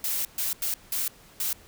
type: noise bursts at uneven times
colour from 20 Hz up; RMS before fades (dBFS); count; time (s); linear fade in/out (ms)
blue; -28; 5; 0.04-0.25 / 0.38-0.53 / 0.62-0.74 / 0.92-1.08 / 1.4-1.53; 2
effects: pink hiss -53 dBFS RMS until 1.67 s